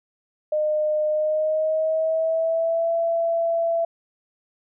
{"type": "tone with pitch glide", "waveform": "sine", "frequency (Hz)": [610, 669.1], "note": ["D#5", "E5"], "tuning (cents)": [-34, 26], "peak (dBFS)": -19, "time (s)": [0.52, 3.85], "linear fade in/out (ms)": 5, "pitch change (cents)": 160, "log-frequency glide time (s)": [1.08, 2.93], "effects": []}